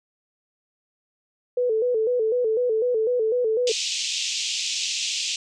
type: tone with vibrato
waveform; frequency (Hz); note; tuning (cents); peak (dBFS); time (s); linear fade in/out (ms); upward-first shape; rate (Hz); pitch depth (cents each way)
sine; 466.2; A#4; 0; -19; 1.57-3.72; 5; square; 4; 100
type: band-pass noise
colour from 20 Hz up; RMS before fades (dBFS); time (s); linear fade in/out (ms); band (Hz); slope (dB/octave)
pink; -27; 3.67-5.36; 2; 2600 to 7400; 48
effects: none